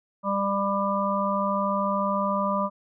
harmonic tone, 198.5 Hz, G3, 22 cents sharp, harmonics 1 / 3 / 5 / 6, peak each -28 / -28 / -28 / -28 dBFS, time 0.23-2.7 s, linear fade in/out 50 ms, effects none

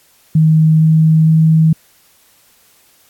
sine tone with pitch steps, 157.7 / 158.61 / 159.53 Hz, D#3 / D#3 / D#3, +24 / +34 / +44 cents, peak -6 dBFS, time 0.35-1.73 s, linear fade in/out 5 ms, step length 460 ms, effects white hiss -51 dBFS RMS until 3.09 s + AAC 64 kbps

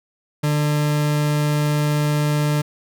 40% pulse tone, 148.7 Hz, D3, 22 cents sharp, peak -16 dBFS, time 0.43-2.62 s, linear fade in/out 10 ms, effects none

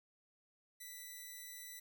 5% pulse tone, 1979 Hz, B6, 3 cents sharp, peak -38 dBFS, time 0.8-1.8 s, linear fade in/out 10 ms, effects none

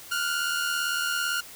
sawtooth tone pair together, 1402.2 / 1480 Hz, F6 / F#6, +7 / 0 cents, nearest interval minor second, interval 93 cents, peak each -23 / -28 dBFS, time 0.11-1.41 s, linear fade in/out 10 ms, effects white hiss -45 dBFS RMS until 1.55 s

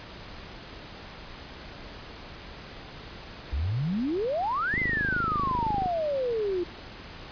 sine exponential two-way sweep, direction up then down, 61.74 to 2098 to 341.3 Hz, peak -25 dBFS, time 3.52-6.64 s, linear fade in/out 10 ms, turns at 4.79 s
click train, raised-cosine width 3 ms, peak -19 dBFS, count 30, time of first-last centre 4.74-5.86 s, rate 25.9 Hz
effects pink hiss -43 dBFS RMS until 7.31 s + resampled to 11025 Hz

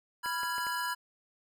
square chord, F diminished, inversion second, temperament equal with one note detuned, 987.8 / 1386.5 / 1661.2 Hz, Cb6 / F6 / Ab6, 0 / -13 / 0 cents, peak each -35 / -39 / -37 dBFS, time 0.23-0.95 s, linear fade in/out 20 ms
clicks, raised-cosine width 0.5 ms, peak -28 dBFS, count 4, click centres 0.26 / 0.433 / 0.582 / 0.668 s
effects none

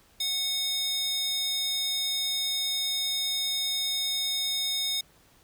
square tone with high-pass filter, 735 Hz, F#5, 12 cents flat, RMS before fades -29 dBFS, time 0.2-5.01 s, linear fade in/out 5 ms, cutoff 4000 Hz, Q 4.2, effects pink hiss -60 dBFS RMS until 5.43 s

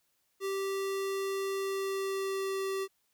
square tone with pitch glide, 390 to 386.9 Hz, G4 to G4, -9 to -23 cents, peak -32 dBFS, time 0.4-2.88 s, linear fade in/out 50 ms, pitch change -14 cents, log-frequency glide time 1.59-2.65 s, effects white hiss -75 dBFS RMS until 3.13 s

